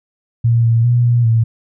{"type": "tone with pitch steps", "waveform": "sine", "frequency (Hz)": [116.8, 115.3, 120.9, 119.8, 113.8], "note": ["A#2", "A#2", "B2", "A#2", "A#2"], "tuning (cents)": [4, -19, -36, 48, -41], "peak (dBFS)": -9, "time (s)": [0.44, 1.44], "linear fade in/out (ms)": 10, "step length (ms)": 200, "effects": []}